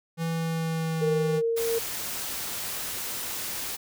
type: tone with pitch glide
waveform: square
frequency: 164.81 to 160.95 Hz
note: E3 to E3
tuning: 0 to -41 cents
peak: -27 dBFS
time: 0.17-1.42 s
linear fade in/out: 50 ms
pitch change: -41 cents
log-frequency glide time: 0.28-1.06 s
type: tone with tremolo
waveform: sine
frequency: 460 Hz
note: A#4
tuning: 23 cents flat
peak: -22 dBFS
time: 1.01-1.79 s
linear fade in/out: 10 ms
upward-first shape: triangle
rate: 2.8 Hz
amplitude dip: 35%
type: noise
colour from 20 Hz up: white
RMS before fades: -33 dBFS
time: 1.56-3.77 s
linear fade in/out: 20 ms
effects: none